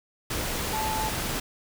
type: tone in noise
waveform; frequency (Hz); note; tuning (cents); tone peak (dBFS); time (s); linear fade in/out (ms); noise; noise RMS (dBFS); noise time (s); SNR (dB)
sine; 870; A5; -20; -28; 0.73-1.09; 5; pink; -30; 0.3-1.4; -1
effects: none